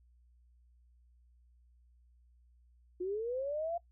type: linear sweep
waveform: sine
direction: up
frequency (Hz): 350.9 to 698.5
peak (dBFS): -33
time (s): 3-3.78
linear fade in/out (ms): 10
effects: noise-tail reverb RT60 0.1 s tail -19 dB re dry + added 60 Hz sine -62 dBFS peak until 3.91 s